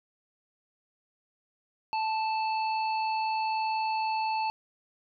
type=harmonic tone; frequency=879 Hz; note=A5; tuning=2 cents flat; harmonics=1 / 3 / 5; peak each=-27 / -37 / -41 dBFS; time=1.93-4.5 s; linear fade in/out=0 ms; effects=none